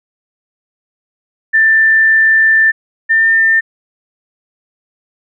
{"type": "tone pair in turn", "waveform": "sine", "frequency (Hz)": [1777, 1800.8], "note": ["A6", "A6"], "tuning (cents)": [17, 40], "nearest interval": "unison", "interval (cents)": 23, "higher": "second", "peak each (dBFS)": [-6, -7], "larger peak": "first", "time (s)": [[1.53, 2.72], [3.09, 3.61]], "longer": "first", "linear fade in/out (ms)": 20, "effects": []}